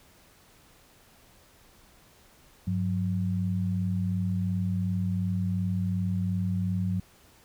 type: tone pair together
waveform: sine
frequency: 99.1 / 181.86 Hz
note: G2 / F#3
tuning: +19 / -30 cents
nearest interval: major seventh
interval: 1051 cents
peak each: -28 dBFS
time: 2.67-7 s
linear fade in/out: 5 ms
effects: pink hiss -58 dBFS RMS until 7.44 s